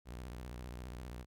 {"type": "tone with vibrato", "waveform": "sawtooth", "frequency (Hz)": 61.2, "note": "B1", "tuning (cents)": -15, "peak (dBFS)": -40, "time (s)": [0.05, 1.26], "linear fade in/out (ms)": 50, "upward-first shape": "square", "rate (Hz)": 15, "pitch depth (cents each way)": 160, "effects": []}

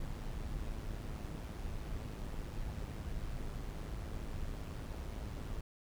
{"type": "noise with amplitude modulation", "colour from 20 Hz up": "brown", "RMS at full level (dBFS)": -39, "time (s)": [0, 5.61], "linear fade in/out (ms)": 5, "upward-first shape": "sine", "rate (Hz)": 106, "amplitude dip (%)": 50, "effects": []}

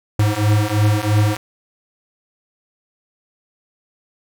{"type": "beating tone pair", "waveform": "square", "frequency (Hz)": [103.83, 106.83], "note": ["G#2", "G#2"], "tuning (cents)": [0, 49], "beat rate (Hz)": 3, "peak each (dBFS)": [-18, -17], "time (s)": [0.19, 1.37], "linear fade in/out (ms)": 5, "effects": []}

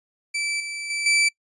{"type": "tone with level steps", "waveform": "sawtooth", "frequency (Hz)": 2322, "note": "D7", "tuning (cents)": -20, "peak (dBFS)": [-20, -26, -21, -13], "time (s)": [0.34, 1.29], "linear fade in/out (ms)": 10, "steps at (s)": [0.6, 0.9, 1.06], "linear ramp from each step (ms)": 2, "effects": ["noise-tail reverb RT60 0.1 s tail -24 dB re dry", "resampled to 24000 Hz"]}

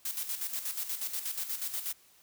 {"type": "noise with tremolo", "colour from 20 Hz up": "blue", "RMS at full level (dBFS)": -34, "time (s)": [0.05, 1.93], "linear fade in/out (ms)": 5, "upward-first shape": "square", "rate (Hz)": 8.3, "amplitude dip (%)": 60, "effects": ["white hiss -62 dBFS RMS until 2.22 s"]}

